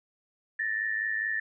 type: tone pair together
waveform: sine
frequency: 1760 / 1864.7 Hz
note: A6 / A#6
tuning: 0 / 0 cents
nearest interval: minor second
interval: 100 cents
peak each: -29 / -32 dBFS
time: 0.59-1.4 s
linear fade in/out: 5 ms
effects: none